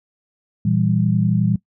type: chord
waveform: sine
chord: E diminished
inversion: second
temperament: equal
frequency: 116.54 / 164.81 / 196 Hz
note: Bb2 / E3 / G3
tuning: 0 / 0 / 0 cents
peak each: -19 dBFS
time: 0.65-1.56 s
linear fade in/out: 5 ms
effects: noise-tail reverb RT60 0.1 s tail -20 dB re dry